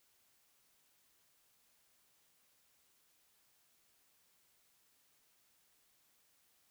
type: silence
effects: white hiss -73 dBFS RMS until 6.7 s